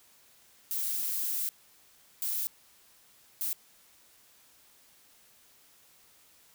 violet noise bursts at uneven times, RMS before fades -32 dBFS, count 3, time 0.71-1.49 / 2.22-2.47 / 3.41-3.53 s, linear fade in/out 0 ms, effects white hiss -61 dBFS RMS until 6.54 s

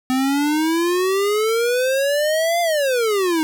square exponential two-way sweep, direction up then down, 254.9 to 698.5 to 308 Hz, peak -17 dBFS, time 0.1-3.43 s, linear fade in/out 0 ms, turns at 2.61 s, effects none

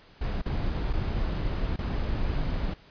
brown noise with dropouts, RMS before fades -28 dBFS, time 0.21-2.74 s, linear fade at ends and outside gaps 5 ms, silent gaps 0.416-0.457 / 0.929-0.934 / 1.762-1.788 s, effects pink hiss -55 dBFS RMS until 2.9 s + resampled to 11025 Hz

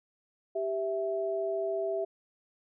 sine tone pair together, 392 / 658 Hz, G4 / E5, 0 / -3 cents, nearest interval major sixth, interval 897 cents, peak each -32 / -31 dBFS, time 0.55-2.05 s, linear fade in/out 10 ms, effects none

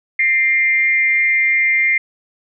sine tone with amplitude modulation, 2099 Hz, C7, 5 cents sharp, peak -9 dBFS, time 0.19-1.98 s, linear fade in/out 5 ms, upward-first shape sine, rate 280 Hz, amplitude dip 60%, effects none

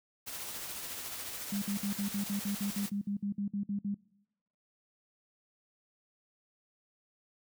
white noise with tremolo, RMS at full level -40 dBFS, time 0.26-2.9 s, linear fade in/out 20 ms, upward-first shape sine, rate 14 Hz, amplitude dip 30%
sine tone bursts, 201.8 Hz, G#3, 49 cents flat, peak -31 dBFS, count 16, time 1.52-3.945 s, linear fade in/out 5 ms, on 100 ms, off 55 ms
effects noise-tail reverb RT60 0.9 s tail -23 dB re dry

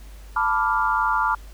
sine chord, B half-diminished seventh, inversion third, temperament equal with one note detuned, 884.6 / 987.8 / 1174.7 / 1396.9 Hz, A5 / B5 / D6 / F6, +9 / 0 / 0 / 0 cents, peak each -24 dBFS, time 0.36-1.35 s, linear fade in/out 5 ms, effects added 50 Hz sine -39 dBFS peak until 1.53 s + pink hiss -51 dBFS RMS until 1.53 s

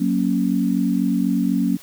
sine chord, F# major, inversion none, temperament equal, 185 / 233.1 / 277.2 Hz, F#3 / A#3 / C#4, 0 / 0 / 0 cents, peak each -21 dBFS, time 0-1.77 s, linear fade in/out 10 ms, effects white hiss -45 dBFS RMS until 1.82 s

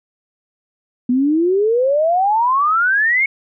sine exponential sweep, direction up, 241.2 to 2217 Hz, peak -12 dBFS, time 1.09-3.26 s, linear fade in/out 5 ms, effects none

